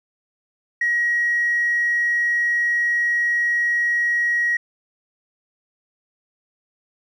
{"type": "tone with tanh clipping", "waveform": "triangle", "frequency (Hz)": 1900, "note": "A#6", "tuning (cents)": 33, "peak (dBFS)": -17, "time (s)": [0.81, 4.57], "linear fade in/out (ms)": 5, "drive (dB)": 4, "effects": []}